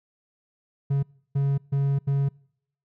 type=tone bursts at uneven times; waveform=triangle; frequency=139.1 Hz; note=C#3; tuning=6 cents sharp; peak=-18 dBFS; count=4; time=0.9-1.03 / 1.35-1.58 / 1.72-1.99 / 2.07-2.29 s; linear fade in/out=10 ms; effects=noise-tail reverb RT60 0.7 s tail -26 dB re dry